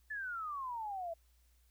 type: exponential sweep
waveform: sine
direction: down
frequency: 1760 to 650 Hz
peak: -38 dBFS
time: 0.1-1.14 s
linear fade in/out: 10 ms
effects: added 60 Hz sine -66 dBFS peak until 1.7 s + white hiss -75 dBFS RMS until 1.7 s